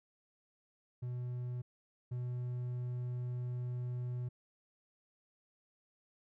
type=tone pair in turn; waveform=triangle; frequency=123.47 / 123.47 Hz; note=B2 / B2; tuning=0 / 0 cents; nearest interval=unison; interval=0 cents; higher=neither; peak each=-35 / -34 dBFS; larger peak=second; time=1.02-1.62 / 2.11-4.29 s; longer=second; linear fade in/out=10 ms; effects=none